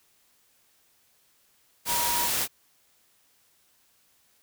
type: tone in noise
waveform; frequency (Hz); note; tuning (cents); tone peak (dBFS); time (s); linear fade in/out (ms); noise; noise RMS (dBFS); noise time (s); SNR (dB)
sine; 954; A#5; +40; -29; 1.86-2.3; 50; white; -27; 1.85-2.48; -5
effects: white hiss -65 dBFS RMS until 4.42 s